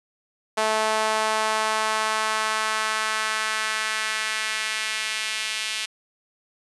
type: tone with high-pass filter sweep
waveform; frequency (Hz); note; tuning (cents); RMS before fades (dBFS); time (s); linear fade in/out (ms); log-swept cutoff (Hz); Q
sawtooth; 217.7; A3; -18; -25; 0.57-5.86; 10; 700 to 2700; 1.5
effects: resampled to 24000 Hz